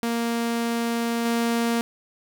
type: tone with level steps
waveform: sawtooth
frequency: 233.1 Hz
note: A#3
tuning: in tune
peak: -19 / -17 dBFS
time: 0.03-1.81 s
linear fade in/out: 0 ms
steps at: 1.25 s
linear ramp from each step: 5 ms
effects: none